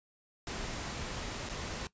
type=noise with dropouts; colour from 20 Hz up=pink; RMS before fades=-39 dBFS; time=0.47-1.87 s; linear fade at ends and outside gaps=1 ms; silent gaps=1.49-1.496 s; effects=noise-tail reverb RT60 0.1 s tail -18 dB re dry + resampled to 16000 Hz